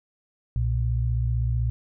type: tone pair together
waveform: sine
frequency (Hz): 62.6 / 118.35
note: B1 / A#2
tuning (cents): +24 / +27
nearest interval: major seventh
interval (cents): 1103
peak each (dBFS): -24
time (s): 0.56-1.7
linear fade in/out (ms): 0
effects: none